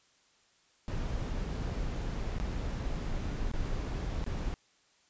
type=noise with dropouts; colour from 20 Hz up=brown; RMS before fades=-34 dBFS; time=0.88-4.54 s; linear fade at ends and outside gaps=0 ms; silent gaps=2.385-2.4 / 2.952-2.956 / 3.515-3.536 / 4.241-4.264 s; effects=white hiss -67 dBFS RMS until 5.09 s + resampled to 16000 Hz